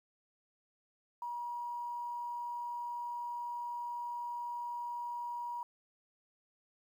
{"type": "tone with quantisation", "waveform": "sine", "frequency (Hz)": 958, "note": "A#5", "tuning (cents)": 47, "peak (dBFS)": -37, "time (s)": [1.22, 5.63], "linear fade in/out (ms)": 2, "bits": 11, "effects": []}